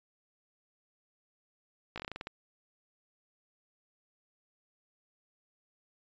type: slowing click train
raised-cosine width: 0.3 ms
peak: -23 dBFS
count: 10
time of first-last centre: 1.96-2.271 s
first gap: 17 ms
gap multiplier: 1.17
effects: resampled to 16000 Hz